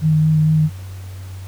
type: tone with vibrato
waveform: sine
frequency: 155.56 Hz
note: D#3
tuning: in tune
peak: -11 dBFS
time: 0.01-0.7 s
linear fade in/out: 50 ms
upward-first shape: sine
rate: 4.4 Hz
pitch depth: 15 cents each way
effects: added 94 Hz sine -29 dBFS peak until 1.47 s + pink hiss -44 dBFS RMS until 1.47 s